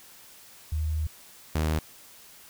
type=tone pair in turn; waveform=sine / sawtooth; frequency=77.78 / 78.15 Hz; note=D#2 / D#2; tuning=0 / +8 cents; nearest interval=unison; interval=8 cents; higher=second; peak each=-25 / -20 dBFS; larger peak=second; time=0.72-1.07 / 1.55-1.79 s; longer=first; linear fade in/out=5 ms; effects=white hiss -51 dBFS RMS until 2.49 s